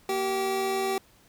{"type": "tone pair together", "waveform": "25% pulse", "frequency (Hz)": [234.7, 386], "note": ["A#3", "G4"], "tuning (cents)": [12, -27], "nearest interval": "major sixth", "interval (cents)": 861, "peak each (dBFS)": [-34, -22], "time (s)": [0.09, 0.98], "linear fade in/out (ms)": 2, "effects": ["pink hiss -59 dBFS RMS until 1.28 s"]}